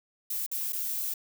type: noise with dropouts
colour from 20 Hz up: violet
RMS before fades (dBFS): -32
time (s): 0.3-1.14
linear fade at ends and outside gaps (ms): 5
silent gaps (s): 0.464-0.514 / 0.724-0.729
effects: none